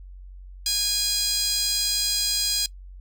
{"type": "tone with high-pass filter", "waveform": "15% pulse", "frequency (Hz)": 821, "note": "G#5", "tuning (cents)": -20, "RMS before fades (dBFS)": -24, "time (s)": [0.66, 2.66], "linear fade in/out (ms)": 2, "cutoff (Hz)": 5100, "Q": 9.9, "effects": ["noise-tail reverb RT60 0.1 s tail -21 dB re dry", "added 46 Hz sine -39 dBFS peak until 3 s"]}